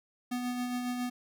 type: tone with tremolo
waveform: square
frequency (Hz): 246.9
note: B3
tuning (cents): 0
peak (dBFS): -31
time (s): 0.31-1.1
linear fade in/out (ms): 10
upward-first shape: sine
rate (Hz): 7.3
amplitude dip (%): 35
effects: none